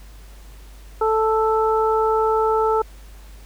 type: harmonic tone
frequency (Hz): 440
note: A4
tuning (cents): 0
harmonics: 1 / 2 / 3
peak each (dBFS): -18 / -21 / -23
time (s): 1.01-2.82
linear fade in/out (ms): 5
effects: added 50 Hz sine -39 dBFS peak until 3.45 s + pink hiss -50 dBFS RMS until 3.45 s